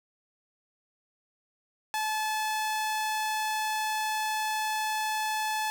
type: tone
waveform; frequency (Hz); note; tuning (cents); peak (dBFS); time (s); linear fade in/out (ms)
sawtooth; 864; A5; -32; -24; 1.94-5.7; 0
effects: none